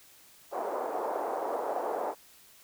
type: band-pass noise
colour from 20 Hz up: white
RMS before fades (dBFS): -33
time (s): 0.51-2.15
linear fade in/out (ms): 50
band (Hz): 400 to 860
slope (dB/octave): 24
effects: white hiss -57 dBFS RMS until 2.63 s